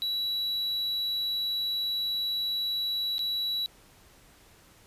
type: tone with dropouts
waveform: triangle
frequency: 3920 Hz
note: B7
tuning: 14 cents flat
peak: -26 dBFS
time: 0.02-3.66 s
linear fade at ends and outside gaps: 0 ms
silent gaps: 3.182-3.192 s
effects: pink hiss -57 dBFS RMS until 4.86 s + resampled to 32000 Hz